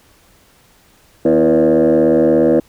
sine tone with frequency modulation, 409.9 Hz, G#4, 23 cents flat, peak -7 dBFS, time 1.25-2.6 s, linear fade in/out 5 ms, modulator 77 Hz, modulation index 2.3, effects tanh soft clip ceiling -6 dBFS + pink hiss -51 dBFS RMS until 2.68 s

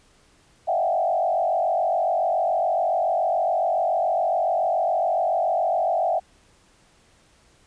sine tone with frequency modulation, 704 Hz, F5, 14 cents sharp, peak -19 dBFS, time 0.67-6.2 s, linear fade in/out 20 ms, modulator 47.1 Hz, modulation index 1.7, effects pink hiss -58 dBFS RMS until 7.66 s + resampled to 22050 Hz

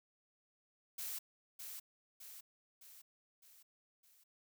blue noise with echo, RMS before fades -43 dBFS, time 0.98-1.19 s, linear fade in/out 10 ms, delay 610 ms, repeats 5, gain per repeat -5 dB, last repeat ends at 4.24 s, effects none

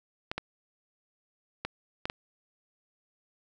clicks, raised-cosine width 0.3 ms, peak -16 dBFS, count 5, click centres 0.315 / 0.38 / 1.65 / 2.055 / 2.099 s, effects none

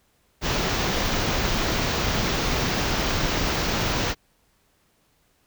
pink band-stop noise, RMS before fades -24 dBFS, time 0.41-4.15 s, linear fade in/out 50 ms, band 6600 to 16000 Hz, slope 48 dB/octave, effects pink hiss -65 dBFS RMS until 5.46 s

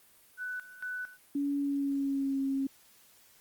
sine tone with tremolo, 1493 Hz, F#6, 15 cents sharp, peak -34 dBFS, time 0.37-1.18 s, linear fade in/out 50 ms, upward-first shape square, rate 2.2 Hz, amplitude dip 80%
sine tone with pitch glide, 283.2 to 271.3 Hz, C#4 to C#4, +37 to -37 cents, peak -28 dBFS, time 1.35-2.67 s, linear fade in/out 5 ms, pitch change -74 cents, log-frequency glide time 1.58-2.41 s
effects white hiss -61 dBFS RMS until 3.4 s + Opus 32 kbps

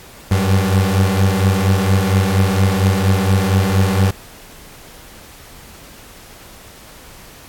30% pulse beating tone pair, 94.2 / 98.5 Hz, F#2 / G2, +32 / +9 cents, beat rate 4.3 Hz, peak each -12 / -13 dBFS, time 0.31-4.11 s, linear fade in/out 5 ms, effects pink hiss -40 dBFS RMS until 7.48 s + AAC 64 kbps

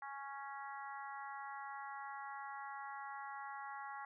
harmonic tone, 277.2 Hz, C#4, in tune, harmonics 3 / 4 / 5 / 6 / 7, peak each -48 / -50 / -53 / -55 / -55 dBFS, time 0.02-4.05 s, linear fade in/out 2 ms, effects none

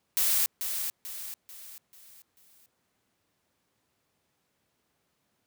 blue noise with echo, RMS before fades -25 dBFS, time 0.17-0.46 s, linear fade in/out 0 ms, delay 440 ms, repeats 5, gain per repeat -7 dB, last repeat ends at 2.66 s, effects pink hiss -75 dBFS RMS until 5.46 s + high-pass 100 Hz 12 dB/octave

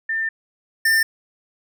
sine / square tone pair in turn, 1795 / 1795 Hz, A6 / A6, +34 / +34 cents, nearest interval unison, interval 0 cents, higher neither, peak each -20 / -15 dBFS, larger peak second, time 0.09-0.29 / 0.85-1.03 s, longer first, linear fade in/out 5 ms, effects none

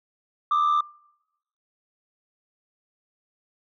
sine tone pair together, 1187.2 / 1266 Hz, D6 / D#6, +18 / +30 cents, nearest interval minor second, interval 112 cents, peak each -17 / -24 dBFS, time 0.51-0.81 s, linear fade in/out 5 ms, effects noise-tail reverb RT60 0.9 s tail -26 dB re dry + tanh soft clip ceiling -16 dBFS

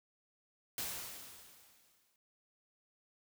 white noise with exponential decay, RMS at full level -38 dBFS, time 0.78-2.16 s, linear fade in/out 1 ms, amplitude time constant 300 ms, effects none

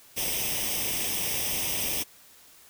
white noise with comb filter, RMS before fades -29 dBFS, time 0.16-2.04 s, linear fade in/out 20 ms, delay 0.35 ms, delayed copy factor +0.75, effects white hiss -54 dBFS RMS until 2.69 s

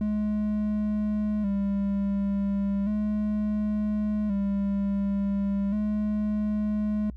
triangle tone with vibrato, 205 Hz, G#3, 22 cents flat, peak -22 dBFS, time 0.01-7.1 s, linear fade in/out 2 ms, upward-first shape square, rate 0.35 Hz, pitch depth 50 cents each way, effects noise-tail reverb RT60 0.1 s tail -24 dB re dry + added 60 Hz sine -38 dBFS peak until 7.16 s

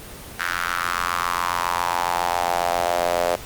sawtooth tone with high-pass filter sweep, 87.31 Hz, F2, in tune, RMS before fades -23 dBFS, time 0.39-3.36 s, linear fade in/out 10 ms, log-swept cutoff 1500 to 580 Hz, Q 4.1, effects pink hiss -38 dBFS RMS until 3.45 s + Opus 24 kbps

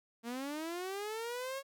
sawtooth linear sweep, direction up, 226.3 to 554.4 Hz, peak -34 dBFS, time 0.23-1.63 s, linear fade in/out 50 ms, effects none

